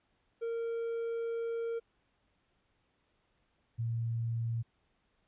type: tone pair in turn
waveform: triangle / sine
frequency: 461.7 / 115.42 Hz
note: A#4 / A#2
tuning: -17 / -17 cents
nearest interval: 2 octaves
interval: 2400 cents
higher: first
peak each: -31 / -31 dBFS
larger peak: neither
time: 0.41-1.8 / 3.78-4.63 s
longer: first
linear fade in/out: 20 ms
effects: pink hiss -75 dBFS RMS until 5.27 s + resampled to 8000 Hz